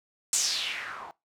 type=noise with low-pass filter sweep; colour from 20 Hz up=blue; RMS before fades=-31 dBFS; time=0.33-1.11 s; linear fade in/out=0 ms; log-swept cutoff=8000 to 800 Hz; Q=3.9; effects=noise-tail reverb RT60 0.2 s tail -20 dB re dry